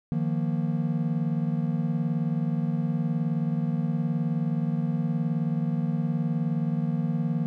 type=chord; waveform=triangle; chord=Eb suspended second; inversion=none; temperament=equal; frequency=155.56 / 174.61 / 233.1 Hz; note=Eb3 / F3 / Bb3; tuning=0 / 0 / 0 cents; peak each=-25 / -27 / -28 dBFS; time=0.12-7.46 s; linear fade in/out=0 ms; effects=none